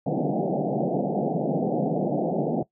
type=band-pass noise; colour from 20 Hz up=pink; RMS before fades=-25 dBFS; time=0.06-2.63 s; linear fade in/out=5 ms; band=140 to 790 Hz; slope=96 dB/octave; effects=noise-tail reverb RT60 0.1 s tail -19 dB re dry